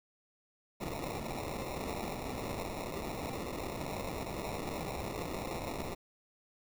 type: noise with sample-and-hold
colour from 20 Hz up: violet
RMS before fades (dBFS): -39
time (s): 0.8-5.95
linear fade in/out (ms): 20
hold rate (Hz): 1575
effects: none